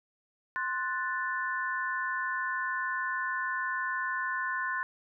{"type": "chord", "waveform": "sine", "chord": "F# diminished", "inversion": "second", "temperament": "equal", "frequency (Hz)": [1046.5, 1480, 1760], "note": ["C6", "F#6", "A6"], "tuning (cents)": [0, 0, 0], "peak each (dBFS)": -34, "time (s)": [0.56, 4.83], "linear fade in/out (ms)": 0, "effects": []}